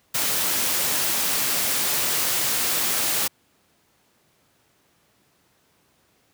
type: noise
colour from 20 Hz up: white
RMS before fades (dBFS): -23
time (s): 0.14-3.28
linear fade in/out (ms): 10
effects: pink hiss -63 dBFS RMS until 6.33 s + high-pass 100 Hz 12 dB/octave